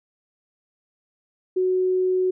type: tone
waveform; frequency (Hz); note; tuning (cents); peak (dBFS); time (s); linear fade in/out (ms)
sine; 370; F#4; 0; -18; 1.56-2.31; 10
effects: none